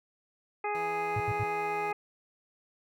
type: harmonic tone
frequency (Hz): 415.3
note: G#4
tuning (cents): 0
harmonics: 1 / 2 / 3 / 4 / 5 / 6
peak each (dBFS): -35 / -32 / -39 / -46 / -40 / -41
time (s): 0.64-1.93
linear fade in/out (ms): 5
type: tone with pitch glide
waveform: 10% pulse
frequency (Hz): 164.81 to 162.92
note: E3 to E3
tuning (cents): 0 to -20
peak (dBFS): -35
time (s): 0.75-1.92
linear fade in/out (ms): 0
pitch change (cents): -20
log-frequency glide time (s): 1.06-1.69
type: tone bursts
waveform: sine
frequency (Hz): 110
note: A2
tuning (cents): 0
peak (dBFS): -29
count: 3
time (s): 1.16-1.436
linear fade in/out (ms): 5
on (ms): 42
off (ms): 75
effects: none

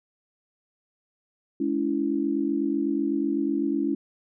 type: tone cluster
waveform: sine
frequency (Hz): 212.3 / 284 / 332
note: G#3 / C#4 / E4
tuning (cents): +38 / +42 / +12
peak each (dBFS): -31 / -25 / -27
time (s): 1.6-3.95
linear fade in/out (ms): 5
effects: none

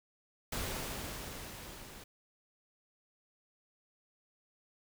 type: noise with level ramp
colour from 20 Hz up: pink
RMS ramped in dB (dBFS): -37 to -51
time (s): 0.52-2.04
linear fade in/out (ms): 5
effects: none

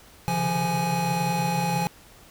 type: tone cluster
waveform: square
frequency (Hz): 133.9 / 140 / 150.8 / 172.2 / 832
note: C3 / C#3 / D3 / F3 / G#5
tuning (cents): +40 / +18 / +46 / -24 / +3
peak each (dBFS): -35 / -36 / -36 / -27 / -27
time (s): 0.28-1.87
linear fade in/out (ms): 0
effects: pink hiss -51 dBFS RMS until 2.3 s

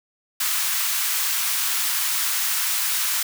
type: high-pass noise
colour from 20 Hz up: white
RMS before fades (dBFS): -23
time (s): 0.4-3.23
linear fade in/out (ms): 5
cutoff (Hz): 990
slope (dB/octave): 24
effects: none

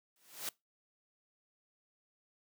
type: noise with exponential growth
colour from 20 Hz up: white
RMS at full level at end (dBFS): -36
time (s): 0.16-0.49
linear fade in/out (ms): 2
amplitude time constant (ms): 71
effects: noise-tail reverb RT60 0.2 s tail -23 dB re dry + high-pass 200 Hz 12 dB/octave

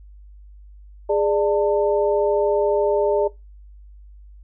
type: tone cluster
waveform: sine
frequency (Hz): 412.9 / 593 / 893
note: G#4 / D5 / A5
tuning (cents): -10 / +17 / +25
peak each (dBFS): -19 / -20 / -26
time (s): 1.09-3.28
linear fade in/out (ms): 10
effects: noise-tail reverb RT60 0.2 s tail -19 dB re dry + added 50 Hz sine -41 dBFS peak until 4.43 s

